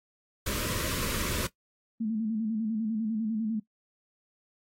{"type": "band-stop noise", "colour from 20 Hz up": "pink", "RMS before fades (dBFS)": -32, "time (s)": [0.46, 1.47], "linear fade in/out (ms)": 5, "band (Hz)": [630, 950], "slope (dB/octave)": 96}
{"type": "tone with vibrato", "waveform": "sine", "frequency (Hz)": 220, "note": "A3", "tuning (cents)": 0, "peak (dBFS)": -27, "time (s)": [2, 3.6], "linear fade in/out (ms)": 10, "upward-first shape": "square", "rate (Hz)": 10, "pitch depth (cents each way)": 55}
{"effects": ["noise-tail reverb RT60 0.1 s tail -18 dB re dry", "AAC 48 kbps"]}